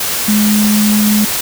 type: tone in noise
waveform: sine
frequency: 210.3 Hz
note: G#3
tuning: 22 cents sharp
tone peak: -9 dBFS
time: 0.28-1.25 s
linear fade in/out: 5 ms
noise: white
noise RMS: -17 dBFS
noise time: 0-1.41 s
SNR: +5 dB
effects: none